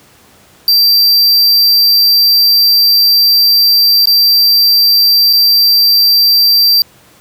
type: tone with dropouts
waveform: square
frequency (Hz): 4699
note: D8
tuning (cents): 0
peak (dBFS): -6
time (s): 0.68-6.82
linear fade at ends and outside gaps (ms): 1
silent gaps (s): 4.056-4.072 / 5.329-5.333
effects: pink hiss -44 dBFS RMS until 7.2 s + high-pass 80 Hz 12 dB/octave